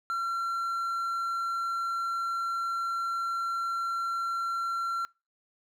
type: tone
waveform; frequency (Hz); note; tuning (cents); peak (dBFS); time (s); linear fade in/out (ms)
triangle; 1363; F6; -43; -26; 0.1-5.05; 0
effects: noise-tail reverb RT60 0.3 s tail -26 dB re dry